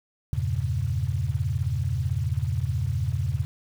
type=chord; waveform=sine; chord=E diminished seventh; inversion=none; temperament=equal with one note detuned; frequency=82.41 / 98 / 116.54 / 136.05 Hz; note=E2 / G2 / Bb2 / Db3; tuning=0 / 0 / 0 / -32 cents; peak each=-29 dBFS; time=0.33-3.45 s; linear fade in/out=0 ms; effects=8-bit